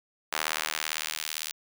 sawtooth tone with high-pass filter sweep, 77.78 Hz, D#2, in tune, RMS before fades -33 dBFS, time 0.32-1.52 s, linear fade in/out 10 ms, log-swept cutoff 1100 to 3700 Hz, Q 0.74, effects none

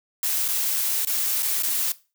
blue noise with dropouts, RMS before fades -24 dBFS, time 0.23-1.92 s, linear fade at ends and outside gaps 2 ms, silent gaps 0.481-0.485 / 1.05-1.071 / 1.424-1.428 / 1.624-1.632 s, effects noise-tail reverb RT60 0.3 s tail -18 dB re dry

